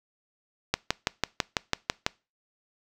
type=click train; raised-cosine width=0.2 ms; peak=-5 dBFS; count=9; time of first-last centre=0.74-2.065 s; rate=6.04 Hz; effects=noise-tail reverb RT60 0.3 s tail -24 dB re dry